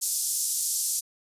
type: band-pass noise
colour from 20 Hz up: white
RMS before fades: -28 dBFS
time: 0.01-1.01 s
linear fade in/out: 20 ms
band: 5600 to 11000 Hz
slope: 24 dB/octave
effects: resampled to 32000 Hz